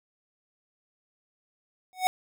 square tone with exponential growth, 742 Hz, F#5, 5 cents sharp, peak -18 dBFS, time 1.93-2.07 s, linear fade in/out 0 ms, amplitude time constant 30 ms, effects none

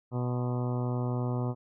harmonic tone with a mistuned harmonic, 123.47 Hz, B2, in tune, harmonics 1 / 2 / 3 / 4 / 5 / 6 / 7 / 8 / 9 / 10, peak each -29 / -35 / -39 / -41 / -43 / -45 / -46 / -47 / -48 / -49 dBFS, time 0.11-1.55 s, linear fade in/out 50 ms, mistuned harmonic 9, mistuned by -51 cents, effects none

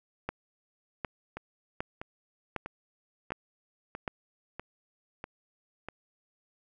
two click trains, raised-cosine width 0.5 ms, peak -23 / -17 dBFS, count 8 / 6, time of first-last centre 1.37-5.886 / 0.29-4.078 s, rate 1.55 / 1.32 Hz, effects none

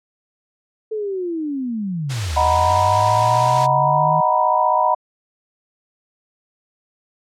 sine linear two-way sweep, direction down then up, 442.8 to 73 to 159.2 Hz, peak -21 dBFS, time 0.91-4.21 s, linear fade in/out 10 ms, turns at 2.34 s
white noise, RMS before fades -27 dBFS, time 2.09-3.67 s, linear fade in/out 20 ms
sine chord, B major seventh, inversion first, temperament equal, 622.3 / 740 / 932.3 / 987.8 Hz, D#5 / F#5 / A#5 / B5, 0 / 0 / 0 / 0 cents, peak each -21 / -20 / -20 / -17 dBFS, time 2.36-4.95 s, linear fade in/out 10 ms
effects low-pass 6000 Hz 12 dB/octave

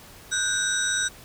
sine tone cluster, 1470 / 1573 / 3795 / 5900 / 8020 Hz, F#6 / G6 / A#7 / F#8 / B8, -12 / +6 / +30 / -6 / +26 cents, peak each -29 dBFS, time 0.31-1.09 s, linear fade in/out 20 ms, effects pink hiss -47 dBFS RMS until 1.24 s

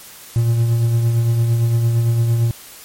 triangle tone with tremolo, 116.54 Hz, A#2, in tune, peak -9 dBFS, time 0.36-2.51 s, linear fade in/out 0 ms, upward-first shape triangle, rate 8.8 Hz, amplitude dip 40%, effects white hiss -39 dBFS RMS until 2.84 s + MP3 64 kbps

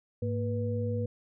sine tone cluster, 104.3 / 231.7 / 487.1 Hz, G#2 / A#3 / B4, +8 / -10 / -24 cents, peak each -30 / -36 / -34 dBFS, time 0.22-1.06 s, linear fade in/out 5 ms, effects none

